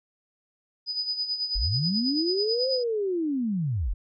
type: tone with tremolo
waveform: sine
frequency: 4978 Hz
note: D#8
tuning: in tune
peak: -24 dBFS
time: 0.86-2.84 s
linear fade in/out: 50 ms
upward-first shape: sine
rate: 9.2 Hz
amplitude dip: 65%
type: linear two-way sweep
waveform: sine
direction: up then down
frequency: 32.7 to 534 to 32.7 Hz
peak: -24 dBFS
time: 1.55-3.94 s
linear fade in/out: 10 ms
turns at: 2.7 s
effects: none